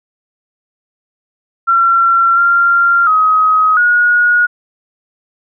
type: tone with pitch steps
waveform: sine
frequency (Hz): 1362 / 1386 / 1265 / 1447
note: F6 / F6 / D#6 / F#6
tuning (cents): -44 / -14 / +28 / -39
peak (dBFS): -7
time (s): 1.67-4.47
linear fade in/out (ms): 20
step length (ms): 700
effects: none